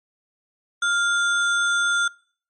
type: tone with sample-and-hold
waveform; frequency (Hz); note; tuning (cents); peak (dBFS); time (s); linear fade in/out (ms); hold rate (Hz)
sine; 1402; F6; +6; -18; 0.82-2.08; 5; 4900
effects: noise-tail reverb RT60 0.5 s tail -24 dB re dry + MP3 48 kbps